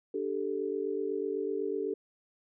sine chord, D suspended fourth, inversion none, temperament equal, 293.7 / 392 / 440 Hz, D4 / G4 / A4, 0 / 0 / 0 cents, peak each -38 / -33 / -34 dBFS, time 0.14-1.94 s, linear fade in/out 5 ms, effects none

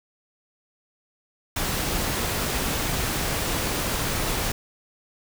pink noise, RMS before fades -26 dBFS, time 1.56-4.52 s, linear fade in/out 5 ms, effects none

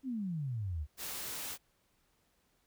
sine exponential sweep, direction down, 277.2 to 69.3 Hz, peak -34 dBFS, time 0.03-0.87 s, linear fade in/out 50 ms
white noise, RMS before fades -41 dBFS, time 0.97-1.58 s, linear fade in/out 50 ms
effects pink hiss -74 dBFS RMS until 2.66 s

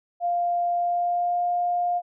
sine tone with pitch glide, 698.5 to 705.8 Hz, F5 to F5, 0 to +18 cents, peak -21 dBFS, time 0.2-2.02 s, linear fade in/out 50 ms, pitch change +18 cents, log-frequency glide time 0.76-1.43 s, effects none

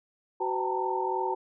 sine tone cluster, 374.5 / 505 / 783 / 892 / 935 Hz, F#4 / B4 / G5 / A5 / A#5, +21 / +39 / -2 / +23 / +5 cents, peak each -31 / -37 / -37 / -30 / -35 dBFS, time 0.4-1.35 s, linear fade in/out 10 ms, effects none

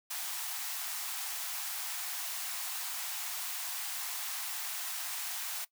white high-pass noise, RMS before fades -38 dBFS, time 0.1-5.65 s, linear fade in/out 10 ms, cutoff 670 Hz, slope 96 dB/octave, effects noise-tail reverb RT60 0.1 s tail -19 dB re dry

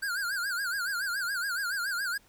square tone with vibrato, 1512 Hz, F#6, 37 cents sharp, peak -30 dBFS, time 0.02-2.18 s, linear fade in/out 10 ms, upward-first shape sine, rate 7.1 Hz, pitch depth 150 cents each way, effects pink hiss -62 dBFS RMS until 2.28 s

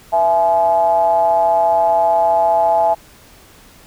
triangle ring-modulated tone, 92.5 Hz, F#2, in tune, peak -6 dBFS, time 0.12-2.95 s, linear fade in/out 20 ms, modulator 757 Hz, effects pink hiss -45 dBFS RMS until 3.86 s

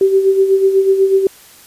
sine tone with tremolo, 386.7 Hz, G4, 24 cents flat, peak -6 dBFS, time 0.01-1.27 s, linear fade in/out 2 ms, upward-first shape sine, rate 8.1 Hz, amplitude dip 60%, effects white hiss -42 dBFS RMS until 1.66 s + resampled to 32000 Hz

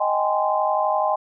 sine chord, Ab major seventh, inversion second, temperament just, 623 / 778.7 / 830.6 / 1038.3 Hz, Eb5 / G5 / Ab5 / C6, +2 / -12 / 0 / -14 cents, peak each -23 / -24 / -24 / -24 dBFS, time 0-1.16 s, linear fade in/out 10 ms, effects none

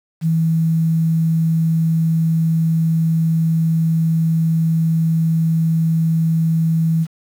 sine tone, 162.5 Hz, E3, 24 cents flat, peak -13 dBFS, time 0.21-7.07 s, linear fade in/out 50 ms, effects 7-bit

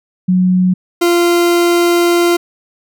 sine / 40% pulse tone pair in turn, 183.3 / 346 Hz, F#3 / F4, -16 / -16 cents, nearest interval major seventh, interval 1100 cents, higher second, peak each -8 dBFS, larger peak neither, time 0.28-0.74 / 1.01-2.37 s, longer second, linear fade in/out 10 ms, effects none

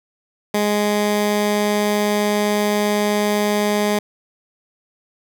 15% pulse tone, 207.8 Hz, G#3, 1 cent sharp, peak -10 dBFS, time 0.54-3.99 s, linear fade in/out 5 ms, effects none

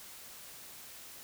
silence, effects white hiss -50 dBFS RMS until 1.23 s

